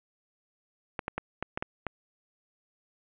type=clicks; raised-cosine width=0.5 ms; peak=-16 dBFS; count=7; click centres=0.992 / 1.081 / 1.18 / 1.426 / 1.575 / 1.625 / 1.867 s; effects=resampled to 8000 Hz + 9-bit